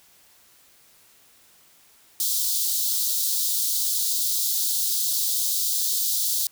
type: high-pass noise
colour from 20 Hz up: white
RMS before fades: -24 dBFS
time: 2.2-6.47 s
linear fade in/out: 2 ms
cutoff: 3600 Hz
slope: 48 dB/octave
effects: white hiss -56 dBFS RMS until 6.51 s